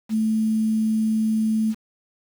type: tone with quantisation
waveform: sine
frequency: 219.2 Hz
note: A3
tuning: 6 cents flat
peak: -18 dBFS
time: 0.09-1.75 s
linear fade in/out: 50 ms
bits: 7
effects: none